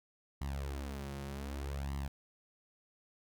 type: tone with flanger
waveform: sawtooth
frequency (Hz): 69.3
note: C#2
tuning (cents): 0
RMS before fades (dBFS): -40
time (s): 0.41-2.08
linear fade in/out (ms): 5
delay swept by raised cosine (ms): 0.99 to 5.59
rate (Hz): 0.65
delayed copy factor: +0.8
effects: none